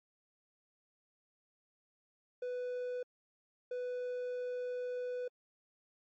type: tone bursts at uneven times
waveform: triangle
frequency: 496.1 Hz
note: B4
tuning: 8 cents sharp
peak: -34 dBFS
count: 2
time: 2.42-3.03 / 3.71-5.28 s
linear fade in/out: 5 ms
effects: MP3 32 kbps